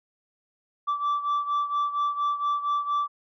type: beating tone pair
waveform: sine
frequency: 1162 / 1166.3 Hz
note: D6 / D6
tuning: -19 / -12 cents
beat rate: 4.3 Hz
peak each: -23 / -27 dBFS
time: 0.87-3.08 s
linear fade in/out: 20 ms
effects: tanh soft clip ceiling -21 dBFS